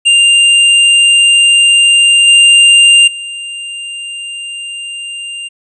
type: tone with level steps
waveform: square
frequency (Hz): 2794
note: F7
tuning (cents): 0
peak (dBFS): -5 / -3 / -21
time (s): 0.05-5.49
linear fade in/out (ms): 20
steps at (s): 2.27 / 3.07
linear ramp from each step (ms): 10
effects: resampled to 24000 Hz